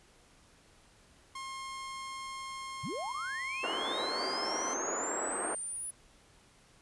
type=tone with pitch glide; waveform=sawtooth; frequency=1068 to 1053.9 Hz; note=C6 to C6; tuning=+35 to +12 cents; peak=-36 dBFS; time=1.35-4.74 s; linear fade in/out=5 ms; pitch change=-23 cents; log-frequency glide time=3.12-4.47 s
type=linear sweep; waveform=sine; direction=up; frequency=93.6 to 9980 Hz; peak=-36 dBFS; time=2.83-5.91 s; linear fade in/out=10 ms
type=band-pass noise; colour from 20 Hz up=pink; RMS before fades=-37 dBFS; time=3.63-5.55 s; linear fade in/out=5 ms; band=320 to 1600 Hz; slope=24 dB/octave
effects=pink hiss -62 dBFS RMS until 6.81 s + resampled to 24000 Hz